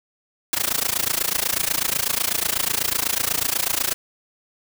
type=noise with amplitude modulation; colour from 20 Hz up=white; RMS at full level=-19 dBFS; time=0.53-3.94 s; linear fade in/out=0 ms; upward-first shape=sine; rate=28.1 Hz; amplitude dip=95%; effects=none